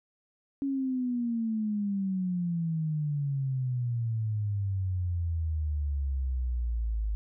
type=exponential sweep; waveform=sine; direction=down; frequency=278.9 to 51.91 Hz; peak=-27 dBFS; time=0.62-7.15 s; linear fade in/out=0 ms; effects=none